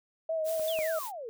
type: tone with vibrato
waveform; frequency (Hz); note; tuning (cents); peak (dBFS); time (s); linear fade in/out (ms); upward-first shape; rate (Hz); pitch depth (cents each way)
sine; 638; D#5; +43; -28; 0.29-0.99; 5; triangle; 5.2; 45
type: noise with tremolo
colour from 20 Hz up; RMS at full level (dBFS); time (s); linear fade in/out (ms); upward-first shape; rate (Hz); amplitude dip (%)
blue; -40; 0.44-1.12; 50; sine; 5.5; 25
type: clicks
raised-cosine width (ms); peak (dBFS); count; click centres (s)
1; -33 / -29; 2; 0.596 / 0.789
type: exponential sweep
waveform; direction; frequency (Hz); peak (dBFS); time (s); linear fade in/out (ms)
sine; down; 3600 to 431.2; -37; 0.68-1.29; 0
effects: none